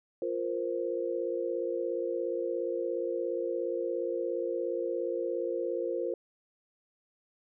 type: chord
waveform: sine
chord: F suspended fourth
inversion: none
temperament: equal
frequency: 349.2 / 466.2 / 523.3 Hz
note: F4 / Bb4 / C5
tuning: 0 / 0 / 0 cents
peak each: -34 / -34 / -34 dBFS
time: 0.22-6.14 s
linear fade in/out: 2 ms
effects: none